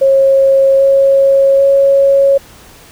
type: tone with pitch steps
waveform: sine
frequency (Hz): 542 / 546.7 / 551.5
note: C#5 / C#5 / C#5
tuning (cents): -39 / -24 / -9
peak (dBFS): -5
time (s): 0.01-2.38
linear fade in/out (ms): 10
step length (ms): 790
effects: pink hiss -39 dBFS RMS until 2.91 s